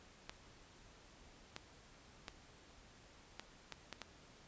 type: clicks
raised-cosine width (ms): 0.2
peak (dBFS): -27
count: 7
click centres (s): 0.295 / 1.564 / 2.282 / 3.396 / 3.723 / 3.927 / 4.017
effects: pink hiss -62 dBFS RMS until 4.47 s + resampled to 16000 Hz